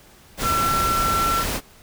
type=tone in noise; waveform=sine; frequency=1350 Hz; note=E6; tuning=41 cents sharp; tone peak=-19 dBFS; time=0.42-1.45 s; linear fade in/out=50 ms; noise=pink; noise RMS=-25 dBFS; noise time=0.37-1.61 s; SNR=+3 dB; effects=pink hiss -50 dBFS RMS until 1.82 s